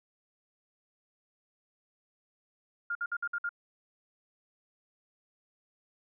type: tone bursts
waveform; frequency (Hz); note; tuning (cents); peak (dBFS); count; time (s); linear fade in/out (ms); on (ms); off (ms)
sine; 1409; F6; +15; -30; 6; 2.9-3.492; 5; 52; 56
effects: none